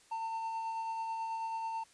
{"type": "tone with tremolo", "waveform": "triangle", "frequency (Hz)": 900, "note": "A5", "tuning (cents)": 39, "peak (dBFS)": -32, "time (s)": [0.11, 1.84], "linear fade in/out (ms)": 10, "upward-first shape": "sine", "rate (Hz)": 9.2, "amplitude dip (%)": 25, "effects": ["white hiss -63 dBFS RMS until 1.93 s", "resampled to 22050 Hz"]}